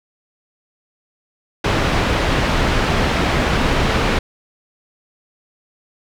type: low-pass noise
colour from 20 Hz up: pink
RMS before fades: -17 dBFS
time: 1.64-4.19 s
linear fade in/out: 5 ms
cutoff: 3200 Hz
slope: 12 dB/octave
effects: none